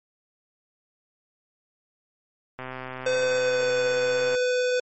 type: click train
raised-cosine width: 0.5 ms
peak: -20 dBFS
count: 228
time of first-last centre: 2.59-4.35 s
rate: 129 Hz
type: tone with pitch glide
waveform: square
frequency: 510 to 499.2 Hz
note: C5 to B4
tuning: -44 to +19 cents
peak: -22 dBFS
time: 3.06-4.8 s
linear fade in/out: 5 ms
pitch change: -37 cents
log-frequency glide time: 3.19-3.72 s
effects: MP3 32 kbps